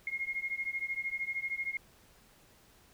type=beating tone pair; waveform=sine; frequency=2139 / 2152 Hz; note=C7 / C7; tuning=+38 / +48 cents; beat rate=13 Hz; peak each=-37 / -36 dBFS; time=0.07-1.77 s; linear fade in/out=2 ms; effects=pink hiss -62 dBFS RMS until 2.93 s